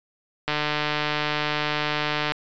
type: click train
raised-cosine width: 0.3 ms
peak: -8 dBFS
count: 277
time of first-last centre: 0.48-2.32 s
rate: 150 Hz
effects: resampled to 16000 Hz